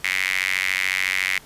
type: tone with high-pass filter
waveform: sawtooth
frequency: 93.9 Hz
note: F#2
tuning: 26 cents sharp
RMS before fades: -23 dBFS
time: 0.04-1.38 s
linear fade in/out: 0 ms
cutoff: 2100 Hz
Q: 6.3
effects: pink hiss -47 dBFS RMS until 1.45 s + resampled to 32000 Hz